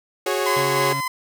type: chord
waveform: sawtooth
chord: F# suspended second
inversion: none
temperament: equal with one note detuned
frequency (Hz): 370 / 415.3 / 550.5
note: F#4 / G#4 / C#5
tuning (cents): 0 / 0 / -12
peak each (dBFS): -21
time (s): 0.26-0.93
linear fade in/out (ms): 5
type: tone with tremolo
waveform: 30% pulse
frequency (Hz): 1023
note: C6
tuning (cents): -39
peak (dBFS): -18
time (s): 0.46-1.08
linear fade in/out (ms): 5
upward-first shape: square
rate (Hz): 3.3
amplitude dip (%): 25
type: tone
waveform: 35% pulse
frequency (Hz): 138.59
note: C#3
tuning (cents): 0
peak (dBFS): -26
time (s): 0.56-1.01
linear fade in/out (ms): 10
effects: none